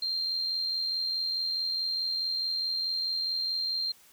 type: tone with amplitude modulation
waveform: sine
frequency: 4179 Hz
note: C8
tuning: 3 cents flat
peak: -26 dBFS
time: 0.02-3.92 s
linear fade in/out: 5 ms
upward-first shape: sine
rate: 84.7 Hz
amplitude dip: 40%
effects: white hiss -58 dBFS RMS until 4.12 s